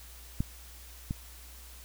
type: clicks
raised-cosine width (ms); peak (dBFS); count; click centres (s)
5; -16 / -19; 2; 0.405 / 1.109
effects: added 60 Hz sine -49 dBFS peak until 1.84 s + white hiss -52 dBFS RMS until 1.84 s